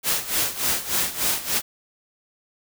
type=noise with tremolo; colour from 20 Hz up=white; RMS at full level=-21 dBFS; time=0.03-1.62 s; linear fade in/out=50 ms; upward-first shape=sine; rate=3.4 Hz; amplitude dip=80%; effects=none